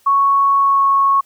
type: tone with pitch glide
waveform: sine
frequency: 1108.7 to 1101.7 Hz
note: C#6 to C#6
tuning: 0 to -11 cents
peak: -10 dBFS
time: 0.06-1.21 s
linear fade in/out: 10 ms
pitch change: -11 cents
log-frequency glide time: 0.58-0.84 s
effects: white hiss -55 dBFS RMS until 1.25 s